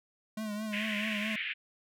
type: tone with vibrato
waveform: square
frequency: 212.7 Hz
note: G#3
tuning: 42 cents sharp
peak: -35 dBFS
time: 0.37-1.36 s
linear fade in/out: 5 ms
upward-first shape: triangle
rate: 4.6 Hz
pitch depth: 65 cents each way
type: band-pass noise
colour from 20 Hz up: pink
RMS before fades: -36 dBFS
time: 0.72-1.54 s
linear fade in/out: 20 ms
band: 1800 to 3000 Hz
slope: 48 dB/octave
effects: none

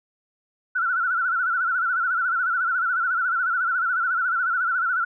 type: tone with vibrato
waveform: sine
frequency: 1420 Hz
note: F6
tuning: 28 cents sharp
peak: -20 dBFS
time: 0.75-5.05 s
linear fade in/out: 10 ms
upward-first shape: sine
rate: 14 Hz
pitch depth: 110 cents each way
effects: none

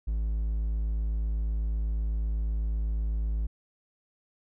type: tone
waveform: triangle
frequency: 54 Hz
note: A1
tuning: 32 cents flat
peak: -24 dBFS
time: 0.07-3.47 s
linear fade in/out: 10 ms
effects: none

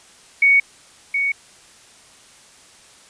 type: tone with echo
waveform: sine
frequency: 2231 Hz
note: C#7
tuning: 11 cents sharp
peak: -10 dBFS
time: 0.42-0.6 s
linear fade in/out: 5 ms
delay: 720 ms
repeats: 1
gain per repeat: -7 dB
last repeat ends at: 1.32 s
effects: white hiss -48 dBFS RMS until 3.09 s + resampled to 22050 Hz

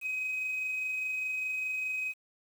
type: tone with amplitude modulation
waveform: sine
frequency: 2526 Hz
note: D#7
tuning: 26 cents sharp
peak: -28 dBFS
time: 0.01-2.14 s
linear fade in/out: 50 ms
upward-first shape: sine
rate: 24.9 Hz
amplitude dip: 30%
effects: tanh soft clip ceiling -28 dBFS + 9-bit

